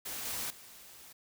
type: noise with level steps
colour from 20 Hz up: white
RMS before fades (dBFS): -40 / -37 / -53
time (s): 0.05-1.13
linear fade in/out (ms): 10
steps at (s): 0.25 / 0.5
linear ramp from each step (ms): 5
effects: none